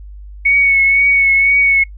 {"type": "tone with vibrato", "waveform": "sine", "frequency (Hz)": 2217, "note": "C#7", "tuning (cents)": 0, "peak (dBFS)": -8, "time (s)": [0.45, 1.84], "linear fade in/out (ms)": 10, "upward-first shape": "triangle", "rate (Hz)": 2, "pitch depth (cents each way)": 31, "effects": ["noise-tail reverb RT60 0.1 s tail -23 dB re dry", "added 50 Hz sine -30 dBFS peak until 1.97 s"]}